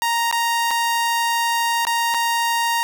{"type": "tone with dropouts", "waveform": "sawtooth", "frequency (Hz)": 932.3, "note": "A#5", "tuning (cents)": 0, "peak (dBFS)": -14, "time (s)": [0.02, 2.83], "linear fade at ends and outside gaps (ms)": 0, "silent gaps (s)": [[0.313, 0.326], [0.708, 0.712], [1.851, 1.869], [2.141, 2.145]], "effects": []}